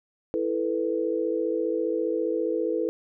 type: chord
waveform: sine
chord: E suspended fourth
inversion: none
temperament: just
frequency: 329.6 / 439.5 / 494.4 Hz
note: E4 / A4 / B4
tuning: 0 / -2 / +2 cents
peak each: -28 dBFS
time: 0.34-2.89 s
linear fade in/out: 0 ms
effects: none